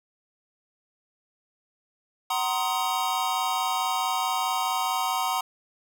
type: chord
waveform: square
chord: C half-diminished seventh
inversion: second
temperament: just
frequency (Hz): 753.5 / 941.9 / 1046.5 / 1255.8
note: Gb5 / Bb5 / C6 / Eb6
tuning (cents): +31 / +18 / 0 / +16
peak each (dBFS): -30 / -30 / -31 / -33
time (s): 2.3-5.41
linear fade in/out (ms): 5
effects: none